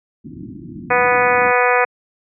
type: low-pass noise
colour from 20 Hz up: pink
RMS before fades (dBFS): -28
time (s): 0.24-1.52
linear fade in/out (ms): 10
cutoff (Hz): 340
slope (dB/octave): 96
type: harmonic tone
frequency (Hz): 246.8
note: B3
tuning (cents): -1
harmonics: 2 / 3 / 4 / 5 / 6 / 7 / 8 / 9 / 10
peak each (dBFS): -17 / -19 / -20 / -21 / -22 / -22 / -23 / -24 / -24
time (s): 0.9-1.85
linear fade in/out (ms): 10
effects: high-pass 150 Hz 12 dB/octave